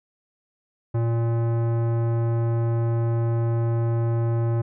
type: tone with tanh clipping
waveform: sine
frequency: 116 Hz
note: A#2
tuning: 8 cents flat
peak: -22 dBFS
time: 0.94-4.62 s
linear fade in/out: 10 ms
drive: 17 dB
effects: none